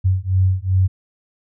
sine beating tone pair, 92.5 / 95.1 Hz, F#2 / F#2, 0 / +48 cents, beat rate 2.6 Hz, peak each -17 dBFS, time 0.04-0.88 s, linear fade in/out 20 ms, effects none

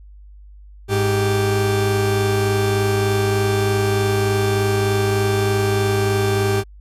40% pulse tone pair together, 103.83 / 392 Hz, G#2 / G4, 0 / 0 cents, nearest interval octave + major seventh, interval 2300 cents, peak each -18 dBFS, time 0.88-6.64 s, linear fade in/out 50 ms, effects added 50 Hz sine -39 dBFS peak until 6.8 s + resampled to 32000 Hz

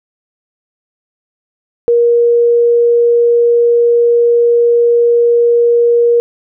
sine tone, 473.1 Hz, A#4, 26 cents sharp, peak -6 dBFS, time 1.88-6.2 s, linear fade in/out 0 ms, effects none

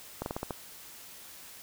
slowing click train, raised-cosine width 1 ms, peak -19 dBFS, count 6, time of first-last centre 0.22-0.508 s, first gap 41 ms, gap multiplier 1.17, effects white hiss -49 dBFS RMS until 1.62 s

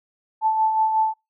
sine tone with tremolo, 877 Hz, A5, 6 cents flat, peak -15 dBFS, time 0.41-1.14 s, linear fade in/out 50 ms, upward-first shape sine, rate 5.5 Hz, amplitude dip 45%, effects noise-tail reverb RT60 0.2 s tail -26 dB re dry

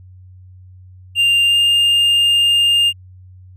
triangle tone with pitch glide, 2794 to 2812 Hz, F7 to F7, 0 to +11 cents, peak -9 dBFS, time 1.15-2.93 s, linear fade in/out 50 ms, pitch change +11 cents, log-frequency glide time 1.46-1.57 s, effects added 92 Hz sine -38 dBFS peak until 3.56 s

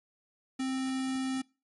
square tone with notch filter, 262.7 Hz, C4, 7 cents sharp, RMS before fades -32 dBFS, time 0.59-1.42 s, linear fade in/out 10 ms, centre 950 Hz, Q 1.8, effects noise-tail reverb RT60 0.3 s tail -23 dB re dry + MP3 48 kbps

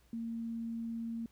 sine tone, 229.4 Hz, A#3, 28 cents flat, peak -36 dBFS, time 0.13-1.26 s, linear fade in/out 2 ms, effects added 60 Hz sine -65 dBFS peak until 1.31 s + pink hiss -70 dBFS RMS until 1.31 s

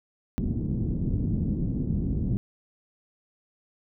white low-pass noise, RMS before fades -27 dBFS, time 0.38-2.37 s, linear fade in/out 0 ms, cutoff 240 Hz, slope 24 dB/octave, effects none

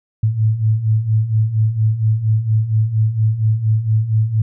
sine beating tone pair, 106.9 / 111.2 Hz, A2 / A2, -49 / +19 cents, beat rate 4.3 Hz, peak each -19 / -14 dBFS, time 0.23-4.42 s, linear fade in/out 5 ms, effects none

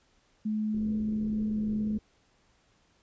sine tone with pitch glide, 214.6 to 212.9 Hz, A3 to G#3, -43 to +43 cents, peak -27 dBFS, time 0.45-1.98 s, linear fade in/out 10 ms, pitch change -14 cents, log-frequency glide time 1.27-1.76 s
pink low-pass noise, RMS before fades -43 dBFS, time 0.74-1.99 s, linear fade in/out 2 ms, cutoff 500 Hz, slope 96 dB/octave
effects pink hiss -67 dBFS RMS until 3.02 s + resampled to 16000 Hz

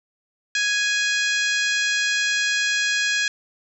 harmonic tone, 830.6 Hz, G#5, in tune, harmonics 2 / 3 / 4 / 5 / 6 / 7 / 8 / 9, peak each -22 / -26 / -28 / -30 / -32 / -33 / -34 / -35 dBFS, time 0.55-3.28 s, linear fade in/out 2 ms, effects 9-bit

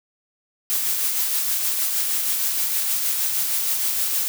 blue noise with tremolo, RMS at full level -21 dBFS, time 0.7-4.28 s, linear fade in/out 0 ms, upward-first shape triangle, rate 6.4 Hz, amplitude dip 35%, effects none

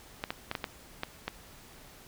clicks, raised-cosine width 0.3 ms, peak -16 dBFS, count 7, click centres 0.239 / 0.305 / 0.514 / 0.552 / 0.642 / 1.034 / 1.28 s, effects pink hiss -53 dBFS RMS until 2.07 s

